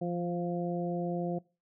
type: harmonic tone with a mistuned harmonic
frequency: 174.61 Hz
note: F3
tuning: in tune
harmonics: 1 / 2 / 3 / 4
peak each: -33 / -36 / -38 / -39 dBFS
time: 0.01-1.39 s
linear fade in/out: 10 ms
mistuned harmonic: 1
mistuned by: -16 cents
effects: noise-tail reverb RT60 0.3 s tail -22 dB re dry